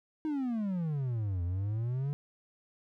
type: exponential two-way sweep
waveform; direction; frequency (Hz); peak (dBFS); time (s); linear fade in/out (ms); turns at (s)
triangle; down then up; 318 to 85.2 to 146.7; -28; 0.25-2.13; 0; 1.43
effects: none